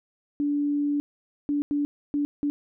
sine tone bursts at uneven times, 289.8 Hz, D4, 23 cents flat, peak -22 dBFS, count 5, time 0.4-1 / 1.49-1.62 / 1.71-1.85 / 2.14-2.25 / 2.43-2.5 s, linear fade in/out 0 ms, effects none

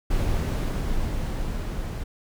brown noise with level ramp, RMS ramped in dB -23 to -30 dBFS, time 0.1-2.04 s, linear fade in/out 10 ms, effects none

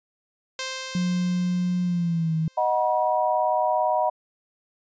5% pulse tone with exponential decay, 523.3 Hz, C5, in tune, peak -16 dBFS, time 0.59-3.17 s, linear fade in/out 1 ms, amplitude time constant 560 ms
sine tone with pitch glide, 179.3 to 159.74 Hz, F3 to D#3, +46 to +46 cents, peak -21 dBFS, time 0.95-2.48 s, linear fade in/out 2 ms, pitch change -200 cents, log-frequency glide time 1.83-2.35 s
sine chord, B major, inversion first, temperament equal with one note detuned, 622.3 / 740 / 964.1 Hz, D#5 / F#5 / B5, 0 / 0 / -42 cents, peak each -24 dBFS, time 2.57-4.1 s, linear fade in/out 10 ms
effects resampled to 16000 Hz

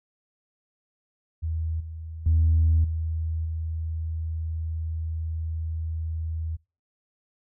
sine tone with level steps, 80.6 Hz, E2, 38 cents flat, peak -25 / -34 / -16 / -25 / -27 dBFS, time 1.42-6.57 s, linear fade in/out 20 ms, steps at 1.8 / 2.26 / 2.84 / 3.45 s, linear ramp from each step 5 ms, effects noise-tail reverb RT60 0.3 s tail -24 dB re dry + tanh soft clip ceiling -13 dBFS

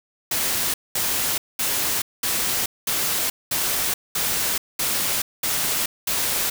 white noise bursts, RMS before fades -23 dBFS, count 10, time 0.31-6.5 s, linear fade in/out 5 ms, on 430 ms, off 210 ms, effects none

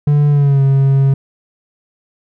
triangle tone with pitch glide, 146.3 to 136.5 Hz, D3 to C#3, -6 to -26 cents, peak -6 dBFS, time 0.07-1.14 s, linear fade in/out 5 ms, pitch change -120 cents, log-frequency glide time 0.29-0.62 s, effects none

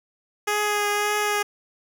10% pulse tone with vibrato, 415.3 Hz, G#4, in tune, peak -13 dBFS, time 0.47-1.43 s, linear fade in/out 10 ms, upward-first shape triangle, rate 1.8 Hz, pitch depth 17 cents each way, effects none

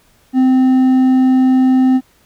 triangle tone with hard clipping, 258.9 Hz, C4, 18 cents flat, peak -9 dBFS, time 0.33-2.01 s, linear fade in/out 50 ms, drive 7 dB, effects pink hiss -53 dBFS RMS until 2.25 s

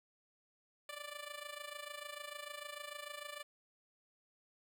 10% pulse tone with amplitude modulation, 587.3 Hz, D5, in tune, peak -34 dBFS, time 0.89-3.43 s, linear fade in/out 2 ms, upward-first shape sine, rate 26.7 Hz, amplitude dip 75%, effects none

